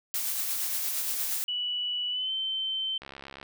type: noise with tremolo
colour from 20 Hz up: blue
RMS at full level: -29 dBFS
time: 0.14-1.44 s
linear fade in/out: 0 ms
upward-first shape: triangle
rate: 8.6 Hz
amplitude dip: 35%
type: tone with pitch glide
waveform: sine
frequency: 2952 to 3093 Hz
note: F#7 to G7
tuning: -5 to -24 cents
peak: -28 dBFS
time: 1.48-2.98 s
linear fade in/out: 5 ms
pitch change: +81 cents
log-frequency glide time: 2.1-2.32 s
type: click train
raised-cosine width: 0.3 ms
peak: -26 dBFS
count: 29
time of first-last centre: 3.02-3.429 s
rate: 68.5 Hz
effects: none